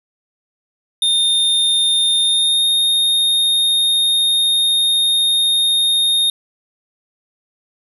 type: tone with pitch glide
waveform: square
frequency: 3641 to 3692 Hz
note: A#7 to A#7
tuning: -41 to -17 cents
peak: -13 dBFS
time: 1.02-6.3 s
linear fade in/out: 2 ms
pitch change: +24 cents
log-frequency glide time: 2.21-2.64 s
effects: none